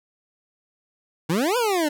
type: exponential two-way sweep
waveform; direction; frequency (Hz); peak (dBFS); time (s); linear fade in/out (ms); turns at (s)
25% pulse; up then down; 149.4 to 510 to 286.9; -16; 1.29-1.89; 10; 1.57
effects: none